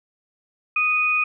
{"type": "tone pair together", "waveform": "sine", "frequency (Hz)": [1245, 2479], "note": ["D#6", "D#7"], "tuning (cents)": [1, -7], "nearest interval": "octave", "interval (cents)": 1192, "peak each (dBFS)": [-25, -18], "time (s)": [0.76, 1.24], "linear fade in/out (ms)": 5, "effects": []}